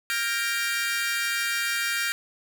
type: chord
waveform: sawtooth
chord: G minor seventh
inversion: third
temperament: equal with one note detuned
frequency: 1396.9 / 1600 / 1864.7 / 2349 Hz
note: F6 / G6 / Bb6 / D7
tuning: 0 / +35 / 0 / 0 cents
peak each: -27 dBFS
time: 0.1-2.12 s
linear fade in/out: 0 ms
effects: none